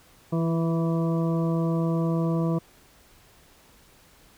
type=harmonic tone with a mistuned harmonic; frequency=164.81 Hz; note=E3; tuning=in tune; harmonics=1 / 2 / 3 / 4 / 6 / 7; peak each=-23 / -29 / -33 / -35 / -39 / -40 dBFS; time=0.32-2.59 s; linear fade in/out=10 ms; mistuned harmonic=2; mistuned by=+17 cents; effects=pink hiss -56 dBFS RMS until 4.37 s